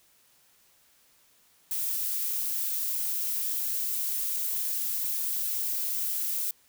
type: noise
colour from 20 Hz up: violet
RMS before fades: -30 dBFS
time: 1.71-6.51 s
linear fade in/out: 2 ms
effects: white hiss -63 dBFS RMS until 6.68 s